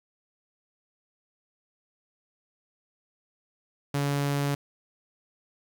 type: tone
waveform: sawtooth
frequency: 142.1 Hz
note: C#3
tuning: 43 cents sharp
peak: -21 dBFS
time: 3.94-4.55 s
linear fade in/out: 5 ms
effects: 9-bit